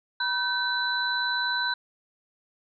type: tone cluster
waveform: sine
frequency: 972 / 1533 / 3991 Hz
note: B5 / G6 / B7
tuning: -28 / -39 / +17 cents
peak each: -31 / -27 / -29 dBFS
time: 0.2-1.74 s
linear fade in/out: 5 ms
effects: none